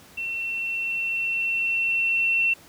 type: tone with level ramp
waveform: sine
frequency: 2706 Hz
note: E7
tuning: 45 cents sharp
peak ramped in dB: -27 to -18 dBFS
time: 0.17-2.54 s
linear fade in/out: 10 ms
effects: pink hiss -50 dBFS RMS until 2.68 s + high-pass 80 Hz 12 dB/octave